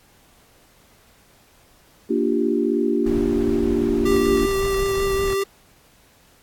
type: chord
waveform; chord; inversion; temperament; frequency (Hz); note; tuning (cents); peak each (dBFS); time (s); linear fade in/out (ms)
sine; G minor seventh; first; equal; 233.1 / 293.7 / 349.2 / 392; Bb3 / D4 / F4 / G4; 0 / 0 / 0 / 0; -23; 2.09-4.47; 20
type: noise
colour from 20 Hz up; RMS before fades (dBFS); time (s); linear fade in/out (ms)
brown; -29; 3.06-5.34; 2
type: tone with vibrato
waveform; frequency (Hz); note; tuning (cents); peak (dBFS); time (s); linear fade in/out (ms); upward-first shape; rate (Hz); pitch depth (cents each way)
square; 392; G4; 0; -20; 4.05-5.44; 10; triangle; 5.3; 16
effects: pink hiss -55 dBFS RMS until 6.42 s + AAC 64 kbps